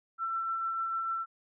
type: tone with tremolo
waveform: sine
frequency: 1342 Hz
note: E6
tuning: 31 cents sharp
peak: -29 dBFS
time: 0.18-1.26 s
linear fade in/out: 50 ms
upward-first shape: sine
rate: 6.7 Hz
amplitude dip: 25%
effects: none